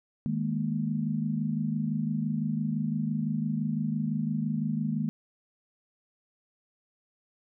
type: chord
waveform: sine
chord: D# suspended fourth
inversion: none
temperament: just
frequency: 155.56 / 207.4 / 233.3 Hz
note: D#3 / G#3 / A#3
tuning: 0 / -2 / +2 cents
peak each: -31 dBFS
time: 0.26-5.09 s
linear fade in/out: 0 ms
effects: none